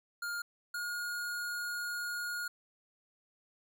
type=tone pair in turn; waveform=square; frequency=1411 / 1433.2 Hz; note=F6 / F6; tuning=+17 / +44 cents; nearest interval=unison; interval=27 cents; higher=second; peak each=-36 / -36 dBFS; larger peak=neither; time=0.22-0.42 / 0.74-2.48 s; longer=second; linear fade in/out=5 ms; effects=none